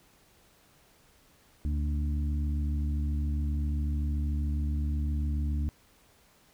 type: harmonic tone with a mistuned harmonic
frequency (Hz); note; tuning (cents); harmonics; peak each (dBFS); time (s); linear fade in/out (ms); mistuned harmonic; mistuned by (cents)
73.42; D2; 0; 1 / 2 / 3 / 4; -27 / -39 / -39 / -42; 1.65-5.69; 0; 3; +46
effects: pink hiss -62 dBFS RMS until 6.53 s